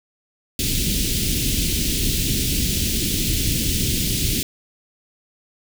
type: band-stop noise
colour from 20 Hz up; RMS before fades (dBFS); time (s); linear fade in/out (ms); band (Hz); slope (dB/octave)
pink; -21; 0.59-4.43; 2; 330 to 2800; 24
effects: none